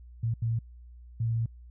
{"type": "tone bursts at uneven times", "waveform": "sine", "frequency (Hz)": 114.5, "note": "A#2", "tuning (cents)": -31, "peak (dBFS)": -25, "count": 3, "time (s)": [[0.23, 0.34], [0.42, 0.59], [1.2, 1.46]], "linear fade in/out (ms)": 5, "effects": ["added 60 Hz sine -46 dBFS peak until 1.7 s"]}